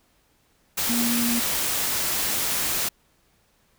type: tone in noise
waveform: sine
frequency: 236.3 Hz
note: A#3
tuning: 24 cents sharp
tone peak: -23 dBFS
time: 0.89-1.4 s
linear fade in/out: 10 ms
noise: white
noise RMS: -25 dBFS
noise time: 0.77-2.89 s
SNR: -1 dB
effects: pink hiss -64 dBFS RMS until 3.78 s